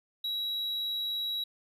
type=tone; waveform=triangle; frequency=3879 Hz; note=B7; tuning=32 cents flat; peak=-29 dBFS; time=0.24-1.44 s; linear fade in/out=5 ms; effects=resampled to 32000 Hz